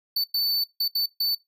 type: tone bursts at uneven times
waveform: square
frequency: 4513 Hz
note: C#8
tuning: 30 cents sharp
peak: -22 dBFS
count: 5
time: 0.16-0.24 / 0.34-0.64 / 0.8-0.88 / 0.95-1.06 / 1.2-1.35 s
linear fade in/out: 5 ms
effects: noise-tail reverb RT60 0.2 s tail -24 dB re dry